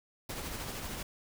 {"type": "noise with tremolo", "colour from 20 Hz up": "pink", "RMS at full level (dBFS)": -38, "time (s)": [0.29, 1.03], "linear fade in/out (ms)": 5, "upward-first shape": "triangle", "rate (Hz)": 13, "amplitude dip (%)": 40, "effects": []}